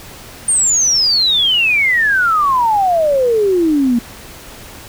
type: exponential sweep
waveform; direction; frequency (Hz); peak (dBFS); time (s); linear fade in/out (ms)
sine; down; 8960 to 230.2; -10; 0.48-3.99; 5
effects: pink hiss -35 dBFS RMS until 4.88 s